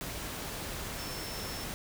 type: tone in noise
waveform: sine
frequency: 5350 Hz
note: E8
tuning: 25 cents sharp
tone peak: -44 dBFS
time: 0.99-1.64 s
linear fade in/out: 0 ms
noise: pink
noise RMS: -39 dBFS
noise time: 0.01-1.74 s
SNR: -8 dB
effects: none